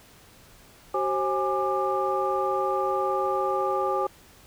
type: tone cluster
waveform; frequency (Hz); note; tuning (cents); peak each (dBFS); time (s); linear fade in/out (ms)
sine; 380.7 / 534 / 826 / 1191; F#4 / C5 / G#5 / D6; +49 / +35 / -10 / +24; -28; 0.94-4.07; 5
effects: tanh soft clip ceiling -13 dBFS + pink hiss -53 dBFS RMS until 4.46 s